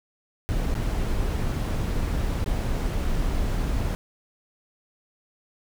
brown noise with dropouts, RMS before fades -25 dBFS, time 0.49-3.95 s, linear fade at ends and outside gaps 0 ms, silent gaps 0.742-0.752 / 2.443-2.461 s, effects none

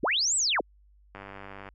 sine linear two-way sweep, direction up then down, 138.59 to 8130 to 179.1 Hz, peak -23 dBFS, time 0.03-0.61 s, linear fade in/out 5 ms, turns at 0.36 s
click train, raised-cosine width 0.5 ms, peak -27 dBFS, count 54, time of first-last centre 1.15-1.688 s, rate 98.5 Hz
effects added 50 Hz sine -56 dBFS peak until 1.74 s

